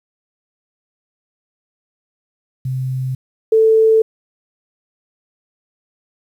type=tone pair in turn; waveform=sine; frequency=130 / 442.7 Hz; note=C3 / A4; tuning=-11 / +11 cents; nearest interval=octave + major sixth; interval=2122 cents; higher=second; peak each=-18 / -8 dBFS; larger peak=second; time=2.65-3.15 / 3.52-4.02 s; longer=neither; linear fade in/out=5 ms; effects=8-bit